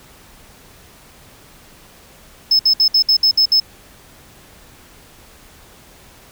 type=tone bursts; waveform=sine; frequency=5210 Hz; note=E8; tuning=21 cents flat; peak=-7 dBFS; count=8; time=2.51-3.6 s; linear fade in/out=5 ms; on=82 ms; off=62 ms; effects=tanh soft clip ceiling -8 dBFS + pink hiss -45 dBFS RMS until 6.31 s